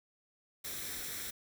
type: noise with comb filter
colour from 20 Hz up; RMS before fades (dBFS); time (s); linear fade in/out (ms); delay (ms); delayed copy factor
white; -41; 0.64-1.31; 10; 0.53; +0.55
effects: none